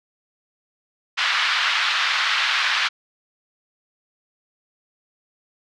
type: band-pass noise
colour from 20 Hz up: pink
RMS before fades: -21 dBFS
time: 1.17-2.89 s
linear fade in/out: 20 ms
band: 1200 to 4200 Hz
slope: 24 dB/octave
effects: none